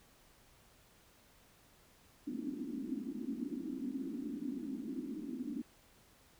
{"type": "band-pass noise", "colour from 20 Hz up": "pink", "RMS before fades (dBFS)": -41, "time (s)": [2.27, 5.62], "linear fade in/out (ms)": 5, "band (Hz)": [230, 300], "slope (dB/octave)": 48, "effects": ["pink hiss -65 dBFS RMS until 6.39 s"]}